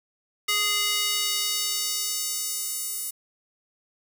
square tone with high-pass filter sweep, 415.3 Hz, G#4, in tune, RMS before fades -27 dBFS, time 0.48-3.11 s, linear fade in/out 10 ms, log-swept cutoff 2200 to 9700 Hz, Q 1.1, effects none

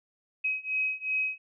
sine beating tone pair, 2537 / 2539.7 Hz, D#7 / D#7, +33 / +35 cents, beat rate 2.7 Hz, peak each -31 / -30 dBFS, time 0.44-1.38 s, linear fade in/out 10 ms, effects none

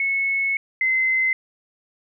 sine tone pair in turn, 2197 / 2058 Hz, C#7 / C7, -16 / -29 cents, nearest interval minor second, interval 113 cents, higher first, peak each -19 / -17 dBFS, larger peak second, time 0-0.57 / 0.81-1.33 s, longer first, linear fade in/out 2 ms, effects none

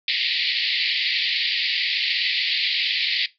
white band-pass noise, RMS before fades -23 dBFS, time 0.08-3.26 s, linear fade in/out 2 ms, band 1900 to 4700 Hz, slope 96 dB/octave, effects noise-tail reverb RT60 0.2 s tail -18 dB re dry

